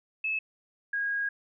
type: tone pair in turn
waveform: sine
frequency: 2600 / 1637.9 Hz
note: E7 / G#6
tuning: -24 / -24 cents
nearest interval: minor sixth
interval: 800 cents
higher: first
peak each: -27 dBFS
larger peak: neither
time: 0.24-0.39 / 0.93-1.29 s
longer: second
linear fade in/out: 5 ms
effects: none